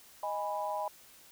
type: chord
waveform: sine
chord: G# minor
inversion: second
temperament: equal with one note detuned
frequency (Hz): 622.3 / 823.9 / 987.8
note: D#5 / G#5 / B5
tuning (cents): 0 / -14 / 0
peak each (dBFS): -37 / -36 / -37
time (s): 0.23-0.88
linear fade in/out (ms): 2
effects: white hiss -57 dBFS RMS until 1.31 s